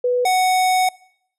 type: tone pair in turn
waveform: sine / square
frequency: 493.9 / 741.9 Hz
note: B4 / F#5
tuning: 0 / +4 cents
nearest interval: perfect fifth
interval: 704 cents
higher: second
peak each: -15 dBFS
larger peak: neither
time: 0.04-0.25 / 0.25-0.89 s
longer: second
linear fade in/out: 5 ms
effects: noise-tail reverb RT60 0.7 s tail -23 dB re dry + resampled to 32000 Hz